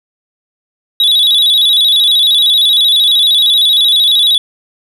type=tone with vibrato; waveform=triangle; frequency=3631 Hz; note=A#7; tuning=46 cents flat; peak=-5 dBFS; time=1-4.38 s; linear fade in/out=2 ms; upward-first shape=square; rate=13 Hz; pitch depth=89 cents each way; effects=none